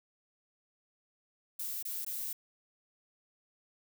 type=noise with dropouts; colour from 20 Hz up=violet; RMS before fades=-38 dBFS; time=1.59-2.33 s; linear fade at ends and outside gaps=5 ms; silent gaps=1.827-1.851 / 2.048-2.064 s; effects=none